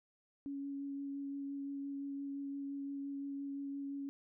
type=tone with vibrato; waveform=sine; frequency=279 Hz; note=C#4; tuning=11 cents sharp; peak=-39 dBFS; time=0.46-4.09 s; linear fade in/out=0 ms; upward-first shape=sine; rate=5.8 Hz; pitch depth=10 cents each way; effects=none